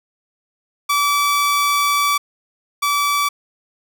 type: tone pair in turn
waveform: sawtooth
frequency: 1153 / 1153 Hz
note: D6 / D6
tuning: -32 / -32 cents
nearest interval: unison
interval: 0 cents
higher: neither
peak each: -11 / -12 dBFS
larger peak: first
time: 0.89-2.18 / 2.82-3.29 s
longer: first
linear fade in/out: 10 ms
effects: none